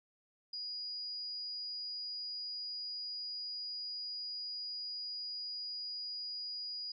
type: tone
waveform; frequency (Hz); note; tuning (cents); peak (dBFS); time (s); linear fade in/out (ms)
sine; 4894; D#8; -29; -39; 0.53-6.92; 5
effects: none